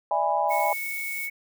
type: chord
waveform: sine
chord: E dominant seventh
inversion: third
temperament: just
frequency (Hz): 593.3 / 659.3 / 824.1 / 988.9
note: D5 / E5 / G#5 / B5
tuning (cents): +18 / 0 / -14 / +2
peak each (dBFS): -29 / -28 / -24 / -28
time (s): 0.11-0.73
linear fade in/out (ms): 2
type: noise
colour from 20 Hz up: violet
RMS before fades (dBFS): -36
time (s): 0.48-1.3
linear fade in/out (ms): 50
type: tone with pitch glide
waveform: sine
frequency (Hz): 2200 to 2214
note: C#7 to C#7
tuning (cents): -14 to -3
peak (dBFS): -30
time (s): 0.5-1.3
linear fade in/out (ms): 10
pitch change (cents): +11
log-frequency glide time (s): 0.6-1
effects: none

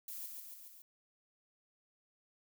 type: noise with echo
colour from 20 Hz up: violet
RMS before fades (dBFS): -45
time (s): 0.08-0.26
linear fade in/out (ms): 2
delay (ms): 140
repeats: 4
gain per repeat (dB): -3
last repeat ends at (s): 0.82
effects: none

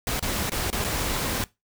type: noise with dropouts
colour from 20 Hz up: pink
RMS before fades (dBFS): -27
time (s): 0.07-1.44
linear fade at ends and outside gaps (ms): 1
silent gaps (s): 0.195-0.226 / 0.496-0.519 / 0.702-0.728 / 0.842-0.846
effects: noise-tail reverb RT60 0.2 s tail -20 dB re dry

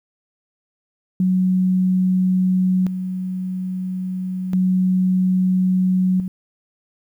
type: tone with tremolo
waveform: sine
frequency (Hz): 185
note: F#3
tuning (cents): 0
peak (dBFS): -14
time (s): 1.2-6.28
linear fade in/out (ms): 2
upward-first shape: square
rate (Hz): 0.3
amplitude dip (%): 60
effects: 9-bit

